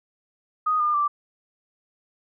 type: tone with pitch steps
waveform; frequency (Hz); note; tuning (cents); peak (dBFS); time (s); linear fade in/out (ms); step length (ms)
sine; 1244.5 / 1207.7 / 1171.9; D#6 / D6 / D6; 0 / +48 / -4; -19; 0.66-1.08; 10; 140
effects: none